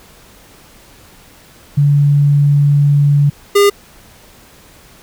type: tone pair in turn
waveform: sine / square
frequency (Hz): 143.8 / 404.7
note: D3 / G#4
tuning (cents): -36 / -45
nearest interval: octave + tritone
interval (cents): 1791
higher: second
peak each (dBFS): -7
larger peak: neither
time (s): 1.77-3.3 / 3.55-3.7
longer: first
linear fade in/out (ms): 10
effects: pink hiss -43 dBFS RMS until 5.02 s